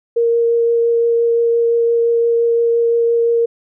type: tone with vibrato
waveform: sine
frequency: 466.2 Hz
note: A#4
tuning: in tune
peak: -11 dBFS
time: 0.16-3.46 s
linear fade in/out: 10 ms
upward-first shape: triangle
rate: 5.8 Hz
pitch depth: 9 cents each way
effects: none